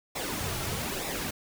pink noise with flanger, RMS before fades -33 dBFS, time 0.15-1.31 s, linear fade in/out 10 ms, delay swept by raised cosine 0.65 to 4.05 ms, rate 1.1 Hz, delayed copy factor -0.6, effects none

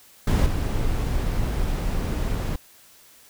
brown noise with level steps, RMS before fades -18 / -24 dBFS, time 0.27-2.56 s, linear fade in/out 5 ms, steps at 0.46 s, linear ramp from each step 5 ms, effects white hiss -52 dBFS RMS until 3.29 s

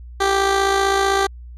15% pulse tone with amplitude modulation, 392 Hz, G4, in tune, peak -7 dBFS, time 0.2-1.27 s, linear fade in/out 10 ms, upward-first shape sine, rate 55.7 Hz, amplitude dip 45%, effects added 60 Hz sine -34 dBFS peak until 1.57 s + low-pass 8000 Hz 12 dB/octave

